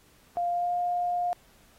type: tone with pitch glide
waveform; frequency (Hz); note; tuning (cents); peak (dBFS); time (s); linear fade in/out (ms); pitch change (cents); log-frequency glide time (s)
sine; 698.5 to 707.8; F5 to F5; 0 to +23; -25; 0.37-1.33; 0; +23; 0.5-0.73
effects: pink hiss -60 dBFS RMS until 1.78 s + AAC 48 kbps

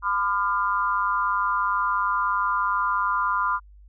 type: tone cluster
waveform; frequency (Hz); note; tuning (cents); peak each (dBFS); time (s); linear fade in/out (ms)
sine; 1010 / 1204 / 1401; B5 / D6 / F6; +39 / +43 / +5; -24 / -25 / -27; 0.02-3.6; 50
effects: added 50 Hz sine -46 dBFS peak until 3.88 s

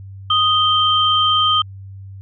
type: tone pair together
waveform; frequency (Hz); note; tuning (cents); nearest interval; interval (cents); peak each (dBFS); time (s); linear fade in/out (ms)
sine; 1244.5 / 3136; D#6 / G7; 0 / 0; octave + major third; 1600; -15; 0.3-1.62; 5
effects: added 97 Hz sine -32 dBFS peak until 2.21 s

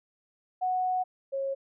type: tone pair in turn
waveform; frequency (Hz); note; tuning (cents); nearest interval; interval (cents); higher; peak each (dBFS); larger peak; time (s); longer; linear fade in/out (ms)
sine; 738 / 544.5; F#5 / C#5; -5 / -31; perfect fourth; 526; first; -25 / -28; first; 0.61-1.04 / 1.32-1.55; first; 20
effects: none

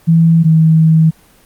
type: tone pair in turn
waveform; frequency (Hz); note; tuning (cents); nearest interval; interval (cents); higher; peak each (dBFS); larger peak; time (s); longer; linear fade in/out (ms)
sine; 164.81 / 160.03; E3 / D#3; 0 / +49; minor second; 51; first; -5; neither; 0.07-0.44 / 0.44-1.11; second; 20
effects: pink hiss -47 dBFS RMS until 1.45 s + Opus 24 kbps

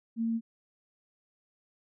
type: tone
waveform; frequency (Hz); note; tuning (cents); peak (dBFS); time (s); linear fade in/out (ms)
sine; 228; A#3; -38; -27; 0.16-0.41; 50
effects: none

